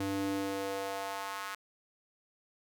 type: tone with high-pass filter sweep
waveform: square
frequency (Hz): 98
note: G2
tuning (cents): 0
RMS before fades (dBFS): -36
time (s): 0-1.55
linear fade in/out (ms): 5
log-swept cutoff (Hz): 200 to 1300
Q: 2.1
effects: none